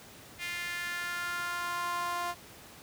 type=tone with high-pass filter sweep; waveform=sawtooth; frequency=349.6 Hz; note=F4; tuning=2 cents sharp; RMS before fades=-35 dBFS; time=0.38-2.35 s; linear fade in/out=50 ms; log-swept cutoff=2200 to 850 Hz; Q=3.5; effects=pink hiss -51 dBFS RMS until 2.82 s + high-pass 80 Hz 12 dB/octave